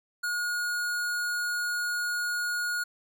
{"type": "tone with hard clipping", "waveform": "sine", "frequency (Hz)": 1440, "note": "F#6", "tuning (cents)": -47, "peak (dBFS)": -29, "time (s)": [0.23, 2.84], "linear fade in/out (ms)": 10, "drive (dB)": 18, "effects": []}